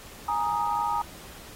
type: chord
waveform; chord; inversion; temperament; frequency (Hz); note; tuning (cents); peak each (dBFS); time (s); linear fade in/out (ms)
sine; Ab suspended second; none; just; 830.6 / 934.4 / 1245.9; Ab5 / Bb5 / Eb6; 0 / +4 / +2; -29 / -27 / -30; 0.28-1.02; 5
effects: pink hiss -46 dBFS RMS until 1.55 s + AAC 48 kbps